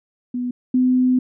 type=tone pair in turn; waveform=sine; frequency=246.9 / 253.7 Hz; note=B3 / B3; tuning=0 / +47 cents; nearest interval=unison; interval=47 cents; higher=second; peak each=-21 / -13 dBFS; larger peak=second; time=0.34-0.51 / 0.74-1.19 s; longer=second; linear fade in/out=5 ms; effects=none